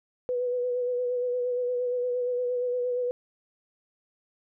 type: tone with vibrato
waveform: sine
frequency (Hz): 493.9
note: B4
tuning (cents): 0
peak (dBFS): -25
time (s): 0.29-3.11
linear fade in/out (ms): 0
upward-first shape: sine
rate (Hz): 8.6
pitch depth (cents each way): 27
effects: none